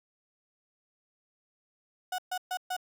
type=tone bursts; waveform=35% pulse; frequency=735 Hz; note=F#5; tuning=12 cents flat; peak=-29 dBFS; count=4; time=2.12-2.766 s; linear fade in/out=5 ms; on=64 ms; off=130 ms; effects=none